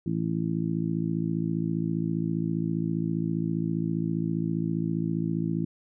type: harmonic tone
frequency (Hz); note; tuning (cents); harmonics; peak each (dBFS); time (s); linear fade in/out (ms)
55; A1; 0; 2 / 3 / 4 / 5 / 6; -36 / -28 / -33 / -33 / -33; 0.06-5.65; 5
effects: none